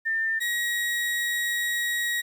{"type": "tone pair in turn", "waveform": ["sine", "35% pulse"], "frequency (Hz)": [1797, 1900.4], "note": ["A6", "A#6"], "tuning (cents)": [36, 33], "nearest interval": "minor second", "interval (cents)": 97, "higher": "second", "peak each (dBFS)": -23, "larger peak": "neither", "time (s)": [[0.05, 0.4], [0.4, 2.22]], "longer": "second", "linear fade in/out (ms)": 20, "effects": ["10-bit"]}